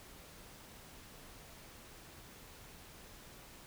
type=silence; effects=pink hiss -55 dBFS RMS until 3.66 s